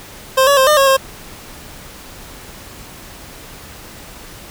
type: tone with pitch steps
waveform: 25% pulse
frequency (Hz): 526 / 565 / 527 / 604 / 546 / 535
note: C5 / C#5 / C5 / D5 / C#5 / C5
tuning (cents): +9 / +33 / +12 / +48 / -26 / +38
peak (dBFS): -5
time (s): 0.37-0.97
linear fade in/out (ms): 10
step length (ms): 100
effects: pink hiss -36 dBFS RMS until 4.5 s